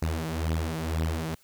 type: beating tone pair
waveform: sawtooth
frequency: 79.3 / 81.3 Hz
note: D#2 / E2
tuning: +33 / -23 cents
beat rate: 2 Hz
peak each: -26 dBFS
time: 0.02-1.35 s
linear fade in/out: 5 ms
effects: white hiss -61 dBFS RMS until 1.43 s